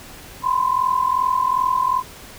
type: tone pair together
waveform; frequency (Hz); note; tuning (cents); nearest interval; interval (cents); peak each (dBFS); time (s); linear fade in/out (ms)
sine; 1003.9 / 1046.5; B5 / C6; +28 / 0; minor second; 72; -19; 0.42-2.03; 50
effects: pink hiss -40 dBFS RMS until 2.38 s

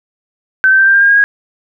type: tone with pitch steps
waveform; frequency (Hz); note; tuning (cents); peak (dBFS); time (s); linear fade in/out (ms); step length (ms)
sine; 1536 / 1551.2 / 1566.5 / 1581.9 / 1597.5 / 1613.3 / 1629.2 / 1645.3; G6 / G6 / G6 / G6 / G6 / G6 / G#6 / G#6; -36 / -19 / -2 / +15 / +32 / +49 / -34 / -17; -5; 0.64-1.24; 0; 75
effects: none

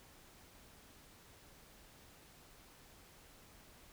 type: silence
effects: pink hiss -61 dBFS RMS until 3.92 s

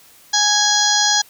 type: harmonic tone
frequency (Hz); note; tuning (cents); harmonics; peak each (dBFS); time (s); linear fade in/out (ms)
830.6; G#5; 0; 1 / 2 / 4 / 5 / 6 / 7 / 8; -21 / -21 / -21 / -21 / -21 / -21 / -21; 0.33-1.22; 10
effects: white hiss -48 dBFS RMS until 1.29 s

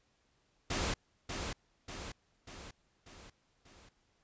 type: noise with echo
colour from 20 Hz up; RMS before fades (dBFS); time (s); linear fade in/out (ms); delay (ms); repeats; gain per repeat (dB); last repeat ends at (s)
pink; -34; 0.7-0.94; 5; 590; 5; -5; 3.89
effects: pink hiss -74 dBFS RMS until 4.23 s + resampled to 16000 Hz

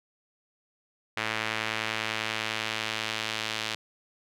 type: tone with band-pass filter sweep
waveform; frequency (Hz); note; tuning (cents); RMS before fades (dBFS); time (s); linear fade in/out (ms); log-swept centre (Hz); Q
sawtooth; 110.1; A2; +2; -32; 1.17-3.75; 5; 2200 to 3400; 1.3
effects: none

